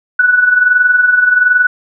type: tone with amplitude modulation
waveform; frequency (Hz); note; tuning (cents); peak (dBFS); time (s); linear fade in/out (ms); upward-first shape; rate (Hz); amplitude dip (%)
sine; 1480; F#6; 0; -4; 0.19-1.67; 5; sine; 21.3; 60
effects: none